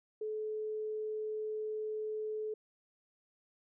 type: tone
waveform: sine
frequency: 430.7 Hz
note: A4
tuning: 37 cents flat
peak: -35 dBFS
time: 0.21-2.54 s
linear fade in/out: 5 ms
effects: none